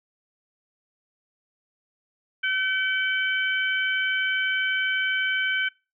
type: harmonic tone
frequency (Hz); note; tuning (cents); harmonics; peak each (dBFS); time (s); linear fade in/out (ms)
764; G5; -45; 2 / 3 / 4; -24 / -28 / -30; 2.43-5.69; 10
effects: noise-tail reverb RT60 0.3 s tail -24 dB re dry